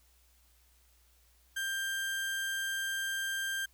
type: tone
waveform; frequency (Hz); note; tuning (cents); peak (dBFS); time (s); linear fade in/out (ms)
35% pulse; 1585; G6; +19; -31; 1.56-3.66; 10
effects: added 60 Hz sine -65 dBFS peak until 3.73 s + white hiss -68 dBFS RMS until 3.73 s